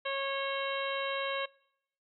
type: harmonic tone with a mistuned harmonic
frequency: 548 Hz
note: C#5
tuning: 20 cents flat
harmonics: 1 / 2 / 3 / 4 / 5 / 6 / 7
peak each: -35 / -38 / -40 / -41 / -42 / -43 / -43 dBFS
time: 0.05-1.46 s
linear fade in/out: 10 ms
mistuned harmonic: 6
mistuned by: -75 cents
effects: noise-tail reverb RT60 0.8 s tail -24 dB re dry